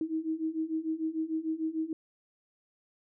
sine beating tone pair, 314.9 / 321.6 Hz, D#4 / E4, +21 / -43 cents, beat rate 6.7 Hz, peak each -34 / -32 dBFS, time 0.01-1.93 s, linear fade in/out 2 ms, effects none

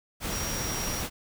sine tone in noise, 5660 Hz, F8, 22 cents sharp, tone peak -35 dBFS, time 0.29-1.04 s, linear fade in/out 50 ms, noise pink, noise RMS -32 dBFS, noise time 0.2-1.1 s, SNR -6 dB, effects none

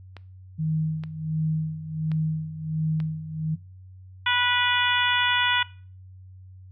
clicks, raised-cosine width 0.3 ms, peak -25 dBFS, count 4, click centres 0.167 / 1.037 / 2.117 / 3.002 s
sine tone with tremolo, 157.2 Hz, D#3, 18 cents sharp, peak -21 dBFS, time 0.58-3.56 s, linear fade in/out 20 ms, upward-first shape sine, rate 1.4 Hz, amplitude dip 75%
harmonic tone, 490.1 Hz, B4, 13 cents flat, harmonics 2 / 3 / 4 / 5 / 6 / 7, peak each -27 / -25 / -27 / -28 / -28 / -28 dBFS, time 4.26-5.63 s, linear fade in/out 5 ms
effects noise-tail reverb RT60 0.4 s tail -20 dB re dry + added 93 Hz sine -43 dBFS peak until 6.71 s

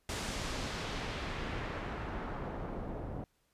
pink noise with low-pass filter sweep, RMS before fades -39 dBFS, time 0.09-3.24 s, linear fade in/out 2 ms, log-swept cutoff 8800 to 590 Hz, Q 0.88, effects pink hiss -75 dBFS RMS until 3.53 s + resampled to 32000 Hz

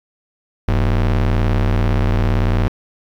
square ring-modulated tone, 69.3 Hz, C#2, in tune, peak -11 dBFS, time 0.68-2.68 s, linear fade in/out 0 ms, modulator 30.3 Hz, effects low-pass 3000 Hz 12 dB/octave + 8-bit

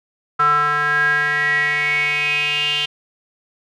square tone with band-pass filter sweep, 147.8 Hz, D3, 11 cents sharp, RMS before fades -18 dBFS, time 0.39-2.86 s, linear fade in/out 10 ms, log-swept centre 1300 to 3000 Hz, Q 9.5, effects none

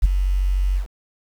sine tone with ADSR envelope, 46.81 Hz, F#1, 21 cents sharp, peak -4 dBFS, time 0.02-0.87 s, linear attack 27 ms, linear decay 12 ms, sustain -12 dB, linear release 110 ms, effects tanh soft clip ceiling -6 dBFS + 7-bit

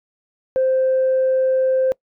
sine tone, 522 Hz, C5, 4 cents flat, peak -13 dBFS, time 0.56-1.92 s, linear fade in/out 0 ms, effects noise-tail reverb RT60 0.1 s tail -25 dB re dry + tanh soft clip ceiling -11 dBFS

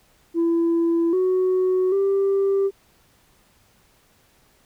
sine tone with pitch steps, 335.4 / 370.5 / 392.8 Hz, E4 / F#4 / G4, +30 / +2 / +4 cents, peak -15 dBFS, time 0.34-2.71 s, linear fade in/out 50 ms, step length 790 ms, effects tanh soft clip ceiling -15 dBFS + pink hiss -59 dBFS RMS until 4.65 s

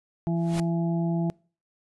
harmonic tone, 168.1 Hz, E3, 34 cents sharp, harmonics 1 / 2 / 4 / 5, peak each -24 / -31 / -36 / -41 dBFS, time 0.27-1.3 s, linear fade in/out 0 ms
pink noise with exponential growth, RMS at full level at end -31 dBFS, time 0.36-0.6 s, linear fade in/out 2 ms, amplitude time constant 52 ms
effects noise-tail reverb RT60 0.4 s tail -25 dB re dry + resampled to 24000 Hz

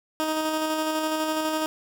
15% pulse tone with tremolo, 312.8 Hz, D#4, 9 cents sharp, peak -17 dBFS, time 0.2-1.66 s, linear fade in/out 0 ms, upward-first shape square, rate 12 Hz, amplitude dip 25%, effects none

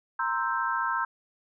sine chord, C dominant seventh, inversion third, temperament equal, 932.3 / 1046.5 / 1318.5 / 1568 Hz, Bb5 / C6 / E6 / G6, 0 / 0 / 0 / 0 cents, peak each -31 dBFS, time 0.19-1.05 s, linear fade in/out 5 ms, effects none

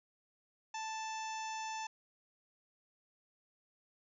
harmonic tone with a mistuned harmonic, 880 Hz, A5, in tune, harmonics 1 / 2 / 3 / 4 / 5 / 6 / 7 / 8, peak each -40 / -50 / -48 / -54 / -59 / -53 / -51 / -56 dBFS, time 0.74-1.87 s, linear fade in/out 5 ms, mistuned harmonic 6, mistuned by +24 cents, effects none

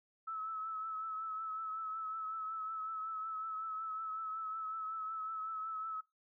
sine tone with vibrato, 1301 Hz, E6, 23 cents flat, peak -38 dBFS, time 0.27-6.01 s, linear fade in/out 10 ms, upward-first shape triangle, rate 5.4 Hz, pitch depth 35 cents each way, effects noise-tail reverb RT60 0.2 s tail -20 dB re dry

